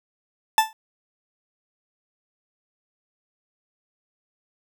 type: tone with exponential decay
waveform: 40% pulse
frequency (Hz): 880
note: A5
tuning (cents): 0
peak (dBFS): -9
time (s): 0.58-0.73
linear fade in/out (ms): 1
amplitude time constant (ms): 31
effects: none